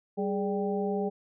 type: harmonic tone with a mistuned harmonic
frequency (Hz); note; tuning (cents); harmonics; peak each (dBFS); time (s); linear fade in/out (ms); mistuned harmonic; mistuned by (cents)
196; G3; 0; 1 / 2 / 3 / 4; -31 / -30 / -37 / -36; 0.17-1.1; 20; 2; +93
effects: none